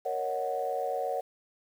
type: chord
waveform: sine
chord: D# minor seventh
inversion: second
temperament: equal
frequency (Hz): 466.2 / 554.4 / 622.3 / 740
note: A#4 / C#5 / D#5 / F#5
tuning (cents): 0 / 0 / 0 / 0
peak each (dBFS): -35 / -33 / -38 / -32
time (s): 0.05-1.21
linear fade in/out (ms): 10
effects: tanh soft clip ceiling -19 dBFS + 9-bit